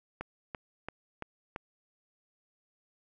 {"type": "click train", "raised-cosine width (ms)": 0.5, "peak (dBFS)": -22, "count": 5, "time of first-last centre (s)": [0.21, 1.561], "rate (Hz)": 2.96, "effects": []}